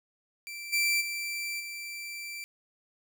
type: tone with level steps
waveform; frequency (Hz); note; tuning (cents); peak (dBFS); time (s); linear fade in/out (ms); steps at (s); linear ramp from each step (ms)
sawtooth; 2342; D7; -5; -35 / -21 / -29 / -34; 0.47-2.44; 0; 0.72 / 1 / 1.59; 20
effects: none